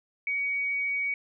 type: tone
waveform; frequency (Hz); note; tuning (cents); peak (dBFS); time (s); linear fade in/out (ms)
sine; 2253; C#7; +28; -26; 0.27-1.14; 2
effects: none